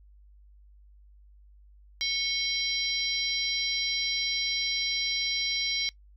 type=harmonic tone with a mistuned harmonic; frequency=797 Hz; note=G5; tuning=28 cents sharp; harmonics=3 / 4 / 5 / 6 / 7; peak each=-32 / -34 / -32 / -36 / -33 dBFS; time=2.01-5.89 s; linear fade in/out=0 ms; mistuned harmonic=3; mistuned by=-140 cents; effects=noise-tail reverb RT60 0.1 s tail -22 dB re dry + added 50 Hz sine -52 dBFS peak until 6.16 s